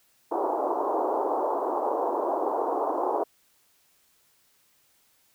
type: band-pass noise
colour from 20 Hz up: white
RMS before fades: -27 dBFS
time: 0.31-3.24 s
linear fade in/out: 10 ms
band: 310 to 1000 Hz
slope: 48 dB/octave
effects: white hiss -65 dBFS RMS until 5.34 s